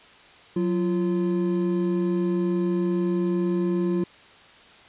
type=tone pair together; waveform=triangle; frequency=182.64 / 345 Hz; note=F#3 / F4; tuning=-22 / -21 cents; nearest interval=major seventh; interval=1101 cents; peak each=-22 dBFS; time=0.56-4.04 s; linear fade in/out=5 ms; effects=white hiss -50 dBFS RMS until 4.88 s + resampled to 8000 Hz